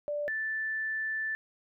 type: tone pair in turn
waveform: sine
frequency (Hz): 587.3 / 1759.9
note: D5 / A6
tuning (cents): 0 / 0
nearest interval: octave + perfect fifth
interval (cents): 1900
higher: second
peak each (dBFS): -30 / -30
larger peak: neither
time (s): 0.08-0.28 / 0.28-1.35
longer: second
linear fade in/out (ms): 0
effects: none